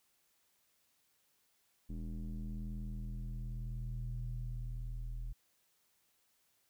square tone with low-pass filter sweep, 40.53 Hz, E1, 29 cents flat, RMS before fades -41 dBFS, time 1.89-5.33 s, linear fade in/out 10 ms, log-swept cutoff 250 to 87 Hz, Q 3.1, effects white hiss -75 dBFS RMS until 6.69 s

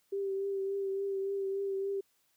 sine tone with vibrato, 392 Hz, G4, in tune, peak -31 dBFS, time 0.12-2.01 s, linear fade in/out 10 ms, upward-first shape triangle, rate 3.5 Hz, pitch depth 28 cents each way, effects white hiss -73 dBFS RMS until 2.36 s

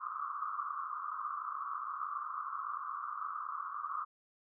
pink band-pass noise, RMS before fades -40 dBFS, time 0-4.05 s, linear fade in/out 20 ms, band 1100 to 1300 Hz, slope 96 dB/octave, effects none

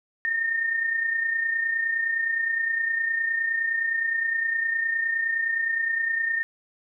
sine tone pair together, 1822.3 / 1852 Hz, A#6 / A#6, -40 / -12 cents, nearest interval unison, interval 28 cents, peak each -23 / -32 dBFS, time 0.25-6.43 s, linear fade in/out 0 ms, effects none

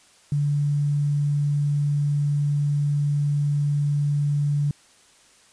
sine tone with quantisation, 145.1 Hz, D3, 21 cents flat, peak -19 dBFS, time 0.32-4.71 s, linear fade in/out 2 ms, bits 8, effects white hiss -55 dBFS RMS until 5.52 s + resampled to 22050 Hz

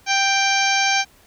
harmonic tone with a mistuned harmonic, 786 Hz, G5, 4 cents sharp, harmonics 1 / 2 / 3 / 4 / 5 / 6 / 7 / 8, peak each -21 / -23 / -21 / -27 / -29 / -29 / -27 / -26 dBFS, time 0.06-1.05 s, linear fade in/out 50 ms, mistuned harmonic 6, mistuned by -34 cents, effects pink hiss -53 dBFS RMS until 1.26 s

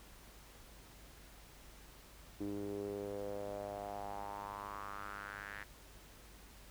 sawtooth tone with band-pass filter sweep, 101.2 Hz, G#2, 44 cents flat, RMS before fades -44 dBFS, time 2.4-5.64 s, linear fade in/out 10 ms, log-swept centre 320 to 1800 Hz, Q 4.6, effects added 50 Hz sine -59 dBFS peak until 6.7 s + pink hiss -59 dBFS RMS until 6.7 s

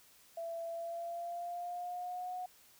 sine tone with pitch glide, 669 to 729.5 Hz, E5 to F#5, +25 to -25 cents, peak -38 dBFS, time 0.37-2.46 s, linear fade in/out 5 ms, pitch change +150 cents, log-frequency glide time 0.68-2.33 s, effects white hiss -63 dBFS RMS until 2.79 s

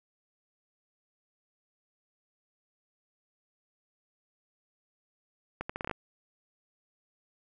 accelerating click train, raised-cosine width 0.5 ms, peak -19 dBFS, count 8, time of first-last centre 5.61-5.912 s, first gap 85 ms, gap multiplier 0.76, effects none

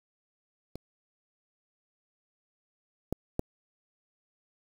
clicks, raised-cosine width 2 ms, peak -26 / -16 / -14 dBFS, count 3, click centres 0.756 / 3.126 / 3.394 s, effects 7-bit

